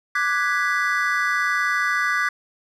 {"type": "chord", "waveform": "triangle", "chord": "G# half-diminished seventh", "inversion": "second", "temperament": "equal", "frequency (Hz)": [1174.7, 1480, 1661.2, 1975.5], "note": ["D6", "F#6", "G#6", "B6"], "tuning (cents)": [0, 0, 0, 0], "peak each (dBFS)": -23, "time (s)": [0.15, 2.29], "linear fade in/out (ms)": 5, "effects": []}